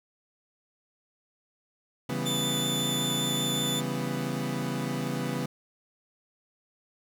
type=chord; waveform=30% pulse; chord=C# half-diminished seventh; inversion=none; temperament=equal; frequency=138.59 / 164.81 / 196 / 246.9 Hz; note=C#3 / E3 / G3 / B3; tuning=0 / 0 / 0 / 0 cents; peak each=-31 / -33 / -34 / -31 dBFS; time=2.09-5.46 s; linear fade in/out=5 ms
type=tone with vibrato; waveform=sawtooth; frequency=3520 Hz; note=A7; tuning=in tune; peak=-26 dBFS; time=2.25-3.81 s; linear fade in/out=20 ms; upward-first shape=sine; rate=5.3 Hz; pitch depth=10 cents each way
effects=none